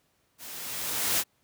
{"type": "noise with level ramp", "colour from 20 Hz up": "white", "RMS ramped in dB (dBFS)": [-43, -24], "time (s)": [0.38, 1.24], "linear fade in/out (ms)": 50, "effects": ["pink hiss -70 dBFS RMS until 1.43 s", "high-pass 80 Hz 12 dB/octave"]}